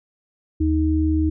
sine tone pair together, 78.28 / 313.1 Hz, D#2 / D#4, +11 / +11 cents, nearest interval 2 octaves, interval 2400 cents, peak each -19 dBFS, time 0.6-1.3 s, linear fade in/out 10 ms, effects none

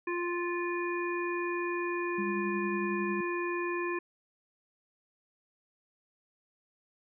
harmonic tone, 349.2 Hz, F4, in tune, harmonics 1 / 3 / 5 / 7, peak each -32 / -37 / -39 / -40 dBFS, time 0.07-3.99 s, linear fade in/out 5 ms
sine tone with tremolo, 201.7 Hz, G3, 50 cents sharp, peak -32 dBFS, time 2.18-3.21 s, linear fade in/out 5 ms, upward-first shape sine, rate 11 Hz, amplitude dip 35%
effects none

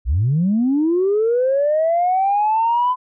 sine linear sweep, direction up, 51.91 to 1017 Hz, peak -13 dBFS, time 0.05-2.96 s, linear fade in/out 50 ms, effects tanh soft clip ceiling -10 dBFS

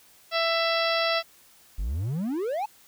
harmonic tone, 664 Hz, E5, 12 cents sharp, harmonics 1 / 2 / 3 / 4 / 5 / 6 / 7 / 8, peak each -26 / -29 / -31 / -32 / -33 / -34 / -34 / -35 dBFS, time 0.31-1.23 s, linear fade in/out 50 ms
triangle exponential sweep, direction up, 43.65 to 895 Hz, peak -24 dBFS, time 1.78-2.66 s, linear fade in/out 10 ms
effects white hiss -56 dBFS RMS until 2.87 s

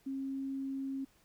sine tone, 270.1 Hz, C#4, 45 cents flat, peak -35 dBFS, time 0.06-1.05 s, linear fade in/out 10 ms, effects pink hiss -68 dBFS RMS until 1.24 s

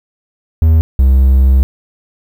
triangle tone pair in turn, 80.2 / 65.98 Hz, E2 / C2, -47 / +15 cents, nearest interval minor third, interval 338 cents, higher first, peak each -3 dBFS, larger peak neither, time 0.62-0.81 / 0.99-1.63 s, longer second, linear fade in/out 0 ms, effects 7-bit

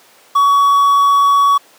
triangle tone with quantisation, 1127 Hz, C#6, 28 cents sharp, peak -6 dBFS, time 0.35-1.58 s, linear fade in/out 10 ms, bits 6, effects pink hiss -46 dBFS RMS until 1.78 s + high-pass 400 Hz 12 dB/octave

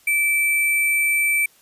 sine tone with sample-and-hold, 2323 Hz, D7, 20 cents flat, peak -16 dBFS, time 0.07-1.46 s, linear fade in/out 5 ms, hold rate 11025 Hz, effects white hiss -55 dBFS RMS until 1.61 s + resampled to 32000 Hz

